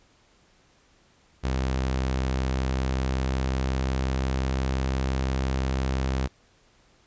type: tone with pitch glide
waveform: sawtooth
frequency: 65.2 to 65.84 Hz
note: C2 to C2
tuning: -5 to +11 cents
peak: -20 dBFS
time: 1.43-6.28 s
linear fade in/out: 20 ms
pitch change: +16 cents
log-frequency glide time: 2.34-4.75 s
effects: pink hiss -61 dBFS RMS until 7.06 s + resampled to 16000 Hz